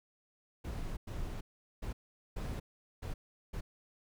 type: noise bursts at uneven times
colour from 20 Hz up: brown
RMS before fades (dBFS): -39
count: 6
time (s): 0.64-0.97 / 1.07-1.41 / 1.82-1.93 / 2.36-2.6 / 3.02-3.14 / 3.53-3.61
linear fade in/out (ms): 10
effects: none